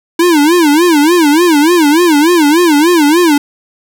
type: tone with vibrato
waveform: square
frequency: 320 Hz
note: D#4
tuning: 49 cents sharp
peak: -6 dBFS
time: 0.19-3.38 s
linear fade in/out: 5 ms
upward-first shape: sine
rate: 3.4 Hz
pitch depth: 190 cents each way
effects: none